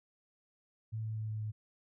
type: tone with pitch steps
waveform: sine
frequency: 110.5 / 109.74 / 108.98 / 108.23 / 107.48 Hz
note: A2 / A2 / A2 / A2 / A2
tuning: +8 / -4 / -16 / -28 / -40 cents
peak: -35 dBFS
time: 0.92-1.52 s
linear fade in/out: 20 ms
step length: 120 ms
effects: none